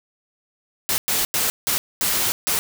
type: noise bursts at uneven times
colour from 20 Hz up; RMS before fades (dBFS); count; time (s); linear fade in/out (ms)
white; -21; 6; 0.89-0.98 / 1.08-1.25 / 1.34-1.5 / 1.67-1.78 / 2.01-2.32 / 2.47-2.59; 0
effects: none